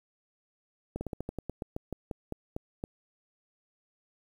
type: slowing click train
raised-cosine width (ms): 2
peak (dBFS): -21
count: 15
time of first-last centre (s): 0.96-2.839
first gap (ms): 50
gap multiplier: 1.14
effects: 9-bit